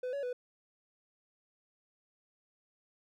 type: tone with pitch steps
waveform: triangle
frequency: 503 / 563 / 495.3 Hz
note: B4 / C#5 / B4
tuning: +32 / +27 / +5 cents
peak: -32 dBFS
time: 0.03-0.33 s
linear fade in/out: 5 ms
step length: 100 ms
effects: none